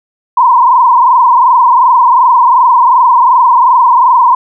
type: tone with frequency modulation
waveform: sine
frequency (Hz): 987.8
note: B5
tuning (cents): 0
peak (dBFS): -3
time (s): 0.37-4.35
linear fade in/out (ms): 5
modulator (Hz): 22.7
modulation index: 2.7
effects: none